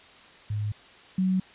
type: tone pair in turn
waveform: sine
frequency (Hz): 104.9 / 186.91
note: G#2 / F#3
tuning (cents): +18 / +18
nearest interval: minor seventh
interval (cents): 1000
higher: second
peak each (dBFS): -26 / -21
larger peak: second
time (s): 0.5-0.72 / 1.18-1.4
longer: neither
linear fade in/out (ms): 5
effects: white hiss -51 dBFS RMS until 1.54 s + resampled to 8000 Hz